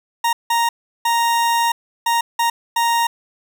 40% pulse tone bursts at uneven times, 932.3 Hz, A#5, in tune, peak -14 dBFS, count 6, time 0.24-0.33 / 0.5-0.69 / 1.05-1.72 / 2.06-2.21 / 2.39-2.5 / 2.76-3.07 s, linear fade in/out 5 ms, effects none

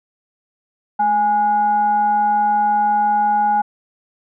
sine tone with frequency modulation, 830.6 Hz, G#5, in tune, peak -13 dBFS, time 0.99-3.62 s, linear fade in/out 10 ms, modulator 617 Hz, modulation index 0.31, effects none

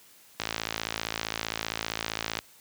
click train, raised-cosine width 0.2 ms, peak -11 dBFS, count 111, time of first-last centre 0.4-2.389 s, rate 55.3 Hz, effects white hiss -56 dBFS RMS until 2.6 s + high-pass 60 Hz 12 dB/octave

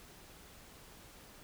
silence, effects pink hiss -56 dBFS RMS until 1.43 s

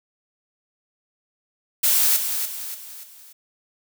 blue noise with echo, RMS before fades -18 dBFS, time 1.83-2.17 s, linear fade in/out 10 ms, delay 290 ms, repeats 4, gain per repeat -7 dB, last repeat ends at 3.33 s, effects none

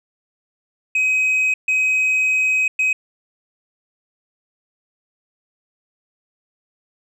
sine tone bursts at uneven times, 2529 Hz, D#7, 28 cents sharp, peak -12 dBFS, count 3, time 0.95-1.54 / 1.68-2.68 / 2.79-2.93 s, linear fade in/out 5 ms, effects tanh soft clip ceiling -14 dBFS

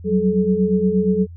sine tone cluster, 183.8 / 192.3 / 431.2 Hz, F#3 / G3 / A4, -11 / -33 / -35 cents, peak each -19 dBFS, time 0.04-1.27 s, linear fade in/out 50 ms, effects added 85 Hz sine -34 dBFS peak until 1.36 s

